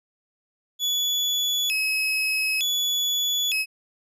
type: tone with vibrato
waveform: 35% pulse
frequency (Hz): 2960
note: F#7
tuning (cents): 0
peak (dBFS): -20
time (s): 0.79-3.66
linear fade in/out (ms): 50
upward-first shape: square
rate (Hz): 0.55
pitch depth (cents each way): 250
effects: resampled to 32000 Hz